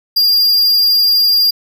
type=tone; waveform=square; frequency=4804 Hz; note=D8; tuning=38 cents sharp; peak=-9 dBFS; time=0.16-1.51 s; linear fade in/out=10 ms; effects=none